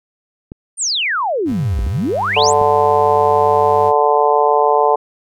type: clicks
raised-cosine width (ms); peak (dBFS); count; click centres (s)
3; -17; 5; 0.519 / 1.519 / 1.791 / 1.867 / 2.615
type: exponential two-way sweep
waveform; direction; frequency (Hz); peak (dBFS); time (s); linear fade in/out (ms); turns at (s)
sine; down then up; 9397 to 51.8 to 9397; -15; 0.77-2.54; 50; 1.83
type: tone with pitch glide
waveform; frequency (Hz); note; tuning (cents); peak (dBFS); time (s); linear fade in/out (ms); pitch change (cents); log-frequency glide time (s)
35% pulse; 99.9 to 97.45; G2 to G2; +33 to -10; -25; 1.45-3.93; 50; -43; 1.71-2.53
type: harmonic tone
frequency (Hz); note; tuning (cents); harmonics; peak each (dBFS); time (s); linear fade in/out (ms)
146.83; D3; 0; 3 / 4 / 5 / 6 / 7; -15 / -18 / -16 / -16 / -18; 2.36-4.96; 10
effects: none